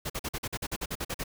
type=noise bursts; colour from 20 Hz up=pink; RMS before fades=-33 dBFS; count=13; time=0.05-1.239 s; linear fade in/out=10 ms; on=49 ms; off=46 ms; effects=none